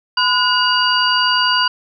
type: tone cluster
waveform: sine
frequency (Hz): 1011 / 1454 / 2862 / 4673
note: B5 / F#6 / F7 / D8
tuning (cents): +40 / -31 / +42 / -9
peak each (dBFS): -18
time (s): 0.17-1.68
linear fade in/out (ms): 5
effects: none